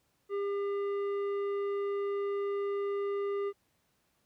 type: tone with tanh clipping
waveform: sine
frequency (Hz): 401.5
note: G4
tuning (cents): +41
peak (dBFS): -32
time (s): 0.29-3.53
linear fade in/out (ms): 50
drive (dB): 10
effects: pink hiss -74 dBFS RMS until 4.25 s + high-pass 60 Hz 12 dB/octave